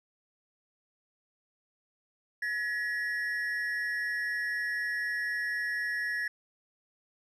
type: ring-modulated tone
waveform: triangle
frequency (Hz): 1800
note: A6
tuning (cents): +39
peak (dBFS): -25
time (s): 2.42-6.28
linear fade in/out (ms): 5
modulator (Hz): 112
effects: none